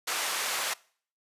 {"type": "band-pass noise", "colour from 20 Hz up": "pink", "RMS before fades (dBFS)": -31, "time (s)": [0.07, 0.74], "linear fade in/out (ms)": 10, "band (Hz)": [900, 13000], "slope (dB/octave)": 12, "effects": ["noise-tail reverb RT60 0.5 s tail -23 dB re dry", "resampled to 32000 Hz"]}